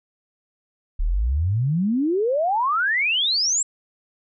sine exponential sweep, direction up, 34.13 to 7780 Hz, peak -18 dBFS, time 0.99-3.63 s, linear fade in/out 10 ms, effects none

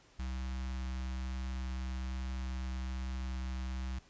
square tone with notch filter, 64.2 Hz, C2, 32 cents flat, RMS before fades -38 dBFS, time 0.19-3.99 s, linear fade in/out 5 ms, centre 470 Hz, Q 0.71, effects pink hiss -63 dBFS RMS until 4.09 s + resampled to 16000 Hz

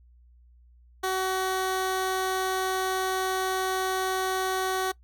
15% pulse tone, 376.5 Hz, F#4, 30 cents sharp, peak -19 dBFS, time 1.03-4.92 s, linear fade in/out 10 ms, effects noise-tail reverb RT60 0.1 s tail -21 dB re dry + added 60 Hz sine -53 dBFS peak until 5.03 s

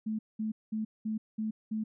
sine tone bursts, 217.6 Hz, A3, 19 cents flat, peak -30 dBFS, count 6, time 0.06-1.84 s, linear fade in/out 10 ms, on 130 ms, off 200 ms, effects none

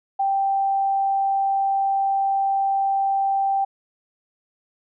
sine tone, 784 Hz, G5, in tune, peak -18 dBFS, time 0.19-3.65 s, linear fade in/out 10 ms, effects none

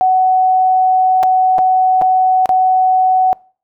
sine tone with dropouts, 747 Hz, F#5, 16 cents sharp, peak -8 dBFS, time 0.01-3.33 s, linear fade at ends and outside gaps 0 ms, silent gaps 1.23-1.234 / 1.583-1.589 / 2.014-2.02 / 2.458-2.492 s, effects noise-tail reverb RT60 0.4 s tail -24 dB re dry

